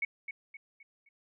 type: tone with echo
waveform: sine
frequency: 2219 Hz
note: C#7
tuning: 1 cent sharp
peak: -28 dBFS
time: 0.02-0.05 s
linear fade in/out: 5 ms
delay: 260 ms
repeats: 4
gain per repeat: -8 dB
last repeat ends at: 1.09 s
effects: none